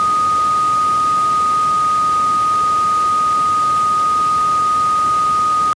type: tone in noise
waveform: sine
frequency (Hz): 1242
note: D#6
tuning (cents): -3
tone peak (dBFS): -12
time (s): 0-5.73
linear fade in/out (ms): 0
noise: pink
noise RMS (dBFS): -29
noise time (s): 0-5.73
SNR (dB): +14
effects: high-pass 100 Hz 12 dB/octave + resampled to 22050 Hz